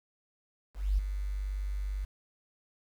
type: tone with ADSR envelope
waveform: sine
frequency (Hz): 49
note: G1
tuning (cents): 0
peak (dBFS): -22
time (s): 0.74-2.05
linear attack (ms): 240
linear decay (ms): 13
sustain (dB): -9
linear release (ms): 9
effects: 9-bit